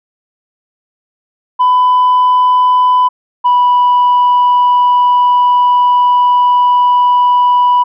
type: tone pair in turn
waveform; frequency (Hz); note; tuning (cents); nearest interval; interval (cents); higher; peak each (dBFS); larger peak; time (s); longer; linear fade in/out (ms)
sine; 1000 / 984; B5 / B5; +21 / -7; unison; 28; first; -4; neither; 1.59-3.09 / 3.44-7.84; second; 20
effects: tanh soft clip ceiling -4 dBFS